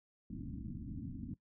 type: low-pass noise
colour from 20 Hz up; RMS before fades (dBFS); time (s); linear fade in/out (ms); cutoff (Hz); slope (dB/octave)
white; -44; 0.3-1.34; 2; 300; 96
effects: noise-tail reverb RT60 0.1 s tail -19 dB re dry